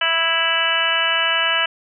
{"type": "harmonic tone", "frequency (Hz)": 329.6, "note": "E4", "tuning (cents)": 0, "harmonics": [2, 3, 4, 5, 6, 7, 8, 9], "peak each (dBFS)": [-28, -28, -25, -22, -28, -27, -25, -20], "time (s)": [0.01, 1.66], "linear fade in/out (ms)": 5, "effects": []}